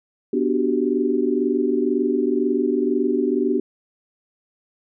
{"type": "chord", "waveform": "sine", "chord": "G major seventh", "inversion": "first", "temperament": "equal", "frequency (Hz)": [246.9, 293.7, 370, 392], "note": ["B3", "D4", "F#4", "G4"], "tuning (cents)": [0, 0, 0, 0], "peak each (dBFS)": -23, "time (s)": [0.33, 3.6], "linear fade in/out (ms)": 5, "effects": []}